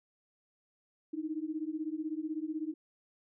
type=beating tone pair; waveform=sine; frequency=304.4 / 320.4 Hz; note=D#4 / E4; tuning=-38 / -49 cents; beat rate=16 Hz; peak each=-37 / -37 dBFS; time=1.13-2.74 s; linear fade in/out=10 ms; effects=none